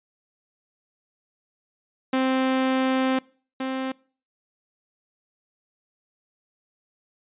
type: tone pair in turn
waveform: sawtooth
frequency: 261.6 / 262.9 Hz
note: C4 / C4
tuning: 0 / +8 cents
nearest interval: unison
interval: 8 cents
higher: second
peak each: -16 / -22 dBFS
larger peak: first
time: 2.13-3.19 / 3.6-3.92 s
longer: first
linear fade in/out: 5 ms
effects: noise-tail reverb RT60 0.4 s tail -23 dB re dry + resampled to 8000 Hz